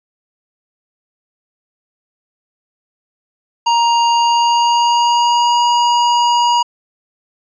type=tone with pitch glide; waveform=square; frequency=938 to 956.1 Hz; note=A#5 to A#5; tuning=+11 to +44 cents; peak=-11 dBFS; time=3.66-6.63 s; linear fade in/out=10 ms; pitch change=+33 cents; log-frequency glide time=4.09-5.61 s; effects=resampled to 16000 Hz